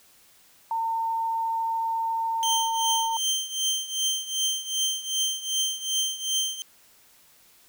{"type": "tone", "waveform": "sine", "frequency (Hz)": 907, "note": "A#5", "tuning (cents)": -48, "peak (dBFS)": -24, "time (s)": [0.71, 3.17], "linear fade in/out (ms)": 2}
{"type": "tone with tremolo", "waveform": "25% pulse", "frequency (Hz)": 3136, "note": "G7", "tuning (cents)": 0, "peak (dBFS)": -18, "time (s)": [2.43, 6.62], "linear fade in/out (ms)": 0, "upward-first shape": "triangle", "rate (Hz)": 2.6, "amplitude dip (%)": 85}
{"effects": ["white hiss -57 dBFS RMS until 7.68 s"]}